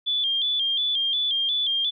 sine tone with vibrato, 3332 Hz, G#7, 5 cents sharp, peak -21 dBFS, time 0.06-1.91 s, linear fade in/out 20 ms, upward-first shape square, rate 2.8 Hz, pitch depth 68 cents each way, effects none

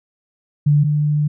sine tone pair in turn, 146.83 / 148.88 Hz, D3 / D3, 0 / +24 cents, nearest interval unison, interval 24 cents, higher second, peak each -10 / -14 dBFS, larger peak first, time 0.66-0.84 / 0.84-1.28 s, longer second, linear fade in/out 10 ms, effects none

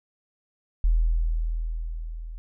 sine tone with level ramp, 40.72 Hz, E1, 20 cents flat, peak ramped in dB -16 to -34 dBFS, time 0.84-2.38 s, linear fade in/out 0 ms, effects none

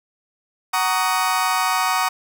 35% pulse chord, D# minor seventh, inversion first, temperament just, 746.7 / 933.4 / 1120.1 / 1244.5 Hz, F#5 / A#5 / C#6 / D#6, +16 / +2 / +18 / 0 cents, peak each -22 dBFS, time 0.73-2.09 s, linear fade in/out 10 ms, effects none

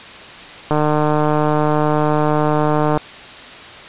click train, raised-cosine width 1 ms, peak -3 dBFS, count 343, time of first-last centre 0.71-2.975 s, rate 151 Hz, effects white hiss -35 dBFS RMS until 3.88 s + resampled to 8000 Hz

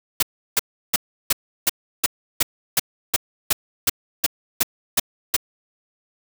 white noise bursts, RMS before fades -17 dBFS, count 15, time 0.2-5.365 s, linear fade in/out 5 ms, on 27 ms, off 340 ms, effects none

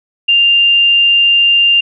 sine tone, 2794 Hz, F7, in tune, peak -6 dBFS, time 0.28-1.81 s, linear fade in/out 10 ms, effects none

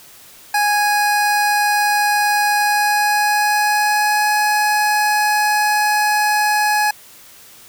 25% pulse tone with pitch glide, 829 to 840.6 Hz, G#5 to G#5, -3 to +21 cents, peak -10 dBFS, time 0.54-6.91 s, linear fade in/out 5 ms, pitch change +24 cents, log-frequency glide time 2.56-4.29 s, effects white hiss -43 dBFS RMS until 7.68 s

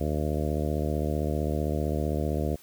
harmonic tone, 75.5 Hz, D2, 48 cents sharp, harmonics 1 / 2 / 3 / 4 / 5 / 6 / 7 / 8 / 9, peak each -29 / -32 / -34 / -35 / -36 / -37 / -37 / -38 / -39 dBFS, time 0-2.56 s, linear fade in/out 10 ms, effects white hiss -54 dBFS RMS until 2.62 s

